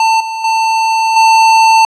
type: tone with level steps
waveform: square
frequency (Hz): 893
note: A5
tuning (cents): +25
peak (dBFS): -8 / -18 / -10 / -5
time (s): 0-1.85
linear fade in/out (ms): 2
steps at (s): 0.2 / 0.44 / 1.16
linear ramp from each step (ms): 5
effects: low-pass 6000 Hz 12 dB/octave